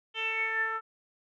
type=tone with low-pass filter sweep; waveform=10% pulse; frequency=444.8 Hz; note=A4; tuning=19 cents sharp; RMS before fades=-31 dBFS; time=0.14-0.81 s; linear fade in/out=50 ms; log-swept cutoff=3100 to 1400 Hz; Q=9.9; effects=none